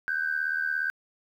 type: tone pair together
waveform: sine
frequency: 1514.8 / 1592 Hz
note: F#6 / G6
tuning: +40 / +26 cents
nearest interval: minor second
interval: 86 cents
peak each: -28 dBFS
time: 0.08-0.9 s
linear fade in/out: 0 ms
effects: tanh soft clip ceiling -18 dBFS + 10-bit